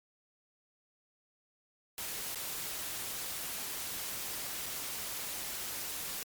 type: noise with dropouts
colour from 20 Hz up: white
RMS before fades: -39 dBFS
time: 1.98-6.23 s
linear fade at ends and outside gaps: 0 ms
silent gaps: 2.347-2.357 / 4.659-4.663 s
effects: MP3 96 kbps